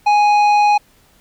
sine tone with tanh clipping, 830.6 Hz, G#5, in tune, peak -11 dBFS, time 0.06-0.78 s, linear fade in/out 10 ms, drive 10 dB, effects pink hiss -53 dBFS RMS until 1.2 s

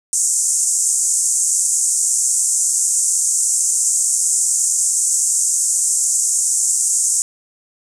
white band-pass noise, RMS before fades -17 dBFS, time 0.13-7.22 s, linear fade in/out 0 ms, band 6600 to 8800 Hz, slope 48 dB/octave, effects none

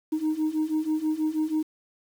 sine beating tone pair, 307.4 / 313.6 Hz, D#4 / D#4, -21 / +14 cents, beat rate 6.2 Hz, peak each -26 / -24 dBFS, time 0.12-1.63 s, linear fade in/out 10 ms, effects tanh soft clip ceiling -20 dBFS + 8-bit

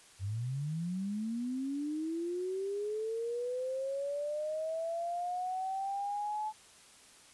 sine linear sweep, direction up, 91.5 to 866 Hz, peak -33 dBFS, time 0.19-6.53 s, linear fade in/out 50 ms, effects white hiss -58 dBFS RMS until 7.33 s + resampled to 24000 Hz

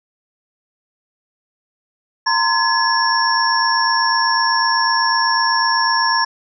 sine tone cluster, 924 / 1032 / 1700 / 5480 Hz, A#5 / C6 / G#6 / F8, -16 / -24 / +40 / -34 cents, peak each -19 dBFS, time 2.26-6.25 s, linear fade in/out 10 ms, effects none

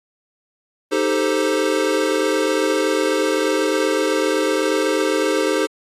square chord, A half-diminished seventh, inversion second, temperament equal, 311.1 / 392 / 440 / 523.3 Hz, Eb4 / G4 / A4 / C5, 0 / 0 / 0 / 0 cents, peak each -23 dBFS, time 0.91-5.67 s, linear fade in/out 20 ms, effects low-pass 9000 Hz 12 dB/octave + AAC 48 kbps

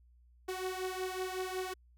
sawtooth beating tone pair, 370 / 375.4 Hz, F#4 / F#4, 0 / +25 cents, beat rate 5.4 Hz, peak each -34 / -36 dBFS, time 0.48-1.74 s, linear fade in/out 10 ms, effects added 60 Hz sine -60 dBFS peak until 1.97 s

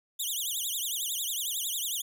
10% pulse tone with vibrato, 3346 Hz, G#7, 12 cents sharp, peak -23 dBFS, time 0.19-2.02 s, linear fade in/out 10 ms, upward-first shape triangle, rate 11 Hz, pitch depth 290 cents each way, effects none

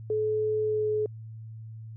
sine tone with pitch glide, 430 to 426.5 Hz, A4 to G#4, -40 to +46 cents, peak -24 dBFS, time 0.1-1.06 s, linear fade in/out 2 ms, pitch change -14 cents, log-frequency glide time 0.62-0.88 s, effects added 111 Hz sine -39 dBFS peak until 1.96 s

